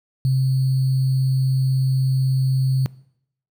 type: tone with sample-and-hold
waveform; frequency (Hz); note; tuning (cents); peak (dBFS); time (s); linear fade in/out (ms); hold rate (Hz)
sine; 131.9; C3; +14; -15; 0.25-2.86; 0; 4410
effects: noise-tail reverb RT60 0.7 s tail -22 dB re dry